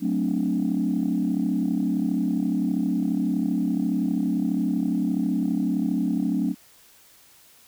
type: chord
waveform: sine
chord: D dominant seventh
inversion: first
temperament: equal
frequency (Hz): 185 / 220 / 261.6 / 293.7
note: F#3 / A3 / C4 / D4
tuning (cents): 0 / 0 / 0 / 0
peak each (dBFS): -26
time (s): 0-6.55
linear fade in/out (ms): 50
effects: tanh soft clip ceiling -14 dBFS + white hiss -54 dBFS RMS until 7.67 s